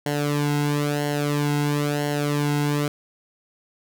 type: tone with flanger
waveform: sawtooth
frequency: 146.1 Hz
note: D3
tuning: 9 cents flat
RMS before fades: -23 dBFS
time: 0.06-2.88 s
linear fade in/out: 2 ms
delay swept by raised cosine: 0.81 to 1.71 ms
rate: 1 Hz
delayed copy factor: -0.75
effects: none